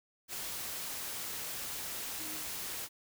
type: tone in noise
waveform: sine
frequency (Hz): 311.1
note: D#4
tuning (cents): 0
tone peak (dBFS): -49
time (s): 2.17-2.43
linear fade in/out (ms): 50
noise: white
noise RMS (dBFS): -40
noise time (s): 0.28-2.89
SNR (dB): -12
effects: none